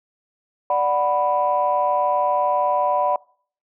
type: chord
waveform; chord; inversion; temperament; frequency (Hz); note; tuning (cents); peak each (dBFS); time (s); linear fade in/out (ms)
sine; B minor; first; equal; 587.3 / 740 / 987.8; D5 / F#5 / B5; 0 / 0 / 0; -21 / -21 / -20; 0.7-3.16; 2
effects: noise-tail reverb RT60 0.5 s tail -24 dB re dry + tanh soft clip ceiling -8 dBFS